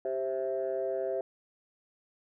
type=chord; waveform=sine; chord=C major; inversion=second; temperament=equal with one note detuned; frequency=392 / 527.2 / 659.3 Hz; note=G4 / C5 / E5; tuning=0 / +13 / 0 cents; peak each=-33 dBFS; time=0.05-1.21 s; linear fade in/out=2 ms; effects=tanh soft clip ceiling -23 dBFS